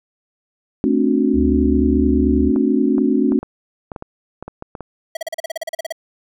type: chord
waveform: sine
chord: D dominant seventh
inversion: second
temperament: just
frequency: 220.2 / 264.3 / 293.7 / 367.1 Hz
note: A3 / C4 / D4 / F#4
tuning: +2 / +18 / 0 / -14 cents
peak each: -19 / -17 / -19 / -21 dBFS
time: 0.84-3.39 s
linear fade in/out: 0 ms
type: tone with vibrato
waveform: sine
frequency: 71.1 Hz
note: C#2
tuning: 45 cents sharp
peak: -19 dBFS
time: 1.33-2.52 s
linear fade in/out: 50 ms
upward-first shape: sine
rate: 2 Hz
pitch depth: 15 cents each way
type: clicks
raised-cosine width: 1 ms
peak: -16 dBFS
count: 12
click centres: 2.561 / 2.982 / 3.321 / 3.43 / 3.918 / 3.962 / 4.024 / 4.426 / 4.48 / 4.624 / 4.752 / 4.807 s
type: tone bursts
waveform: square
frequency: 651 Hz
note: E5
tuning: 22 cents flat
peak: -22 dBFS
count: 14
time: 5.15-5.924 s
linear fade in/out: 5 ms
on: 20 ms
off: 38 ms
effects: none